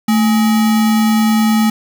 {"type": "tone with sample-and-hold", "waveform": "sine", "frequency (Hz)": 220.2, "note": "A3", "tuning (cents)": 2, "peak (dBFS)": -9, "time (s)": [0.08, 1.7], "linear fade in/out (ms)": 5, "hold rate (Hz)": 1050, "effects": []}